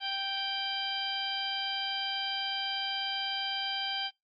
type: harmonic tone with a mistuned harmonic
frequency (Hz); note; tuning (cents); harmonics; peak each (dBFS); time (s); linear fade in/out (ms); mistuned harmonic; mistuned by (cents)
784; G5; 0; 1 / 2 / 3 / 4 / 5 / 6; -38 / -40 / -43 / -34 / -43 / -39; 0-4.11; 50; 6; +29
effects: noise-tail reverb RT60 0.2 s tail -24 dB re dry + Opus 24 kbps